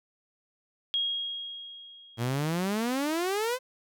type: tone with exponential decay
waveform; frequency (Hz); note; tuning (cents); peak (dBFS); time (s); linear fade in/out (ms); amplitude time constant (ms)
sine; 3275; G#7; -25; -24; 0.94-2.74; 0; 390
type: exponential sweep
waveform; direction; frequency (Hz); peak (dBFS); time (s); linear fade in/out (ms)
sawtooth; up; 113.3 to 523.3; -23; 2.17-3.59; 50
effects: none